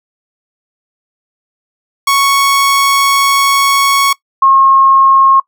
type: tone pair in turn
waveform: sawtooth / sine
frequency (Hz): 1108.7 / 1079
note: C#6 / C#6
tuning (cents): 0 / -47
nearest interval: unison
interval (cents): 47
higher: first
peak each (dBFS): -4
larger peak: neither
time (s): 2.07-4.13 / 4.42-5.4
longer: first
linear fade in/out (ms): 5
effects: noise-tail reverb RT60 0.1 s tail -21 dB re dry